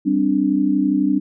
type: chord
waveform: sine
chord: G suspended fourth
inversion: none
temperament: equal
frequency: 196 / 261.6 / 293.7 Hz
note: G3 / C4 / D4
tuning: 0 / 0 / 0 cents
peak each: -21 / -20 / -17 dBFS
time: 0.05-1.2 s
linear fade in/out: 20 ms
effects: none